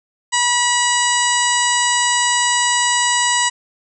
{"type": "harmonic tone with a mistuned harmonic", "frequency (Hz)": 970, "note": "B5", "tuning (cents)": -31, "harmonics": [1, 2, 3, 4, 5, 6, 7, 8, 9], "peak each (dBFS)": [-19, -20, -22, -26, -28, -30, -27, -20, -29], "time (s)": [0.32, 3.5], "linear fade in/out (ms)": 20, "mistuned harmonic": 9, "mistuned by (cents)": -29, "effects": []}